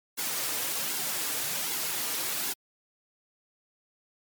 white noise with flanger, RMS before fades -31 dBFS, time 0.17-2.54 s, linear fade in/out 20 ms, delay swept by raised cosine 1.6 to 5.5 ms, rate 1.3 Hz, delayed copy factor -0.55, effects high-pass 150 Hz 12 dB/octave + MP3 96 kbps

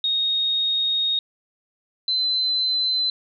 sine tone pair in turn, 3729 / 4052 Hz, A#7 / B7, 0 / +44 cents, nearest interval minor second, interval 144 cents, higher second, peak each -19 dBFS, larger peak neither, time 0.04-1.19 / 2.08-3.1 s, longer first, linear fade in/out 2 ms, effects none

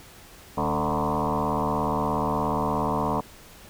sine tone with frequency modulation, 594 Hz, D5, 20 cents sharp, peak -22 dBFS, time 0.57-3.21 s, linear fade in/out 10 ms, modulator 76.9 Hz, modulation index 6.4, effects pink hiss -48 dBFS RMS until 3.69 s

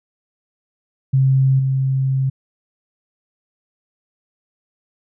sine tone with level steps, 133.4 Hz, C3, 34 cents sharp, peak -11 / -15 dBFS, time 1.13-2.3 s, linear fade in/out 10 ms, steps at 1.59 s, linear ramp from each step 5 ms, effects none

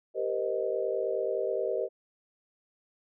sine chord, C minor seventh, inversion second, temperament equal with one note detuned, 392 / 466.2 / 515.7 / 622.3 Hz, G4 / Bb4 / C5 / Eb5, 0 / 0 / -25 / 0 cents, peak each -33 dBFS, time 0.14-1.89 s, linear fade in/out 50 ms, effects none

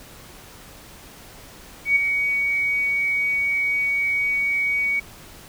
sine tone with ADSR envelope, 2249 Hz, C#7, 24 cents sharp, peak -12 dBFS, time 1.85-5 s, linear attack 110 ms, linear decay 10 ms, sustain -7 dB, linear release 8 ms, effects pink hiss -44 dBFS RMS until 5.48 s

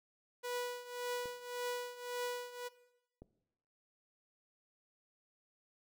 sawtooth tone with tremolo, 490 Hz, B4, 14 cents flat, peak -32 dBFS, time 0.43-2.69 s, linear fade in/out 20 ms, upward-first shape triangle, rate 1.8 Hz, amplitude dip 85%
clicks, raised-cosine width 2 ms, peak -38 dBFS, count 2, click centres 1.257 / 3.22 s
effects noise-tail reverb RT60 0.9 s tail -17 dB re dry

